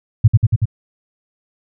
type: tone with echo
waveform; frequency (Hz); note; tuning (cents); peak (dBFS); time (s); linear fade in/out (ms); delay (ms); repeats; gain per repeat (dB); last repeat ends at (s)
sine; 110; A2; 0; -3; 0.24-0.28; 10; 94; 4; -2; 0.656
effects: none